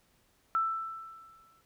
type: tone with exponential decay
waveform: sine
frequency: 1327 Hz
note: E6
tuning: 11 cents sharp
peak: -24 dBFS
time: 0.55-1.61 s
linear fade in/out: 0 ms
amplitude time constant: 230 ms
effects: pink hiss -69 dBFS RMS until 1.65 s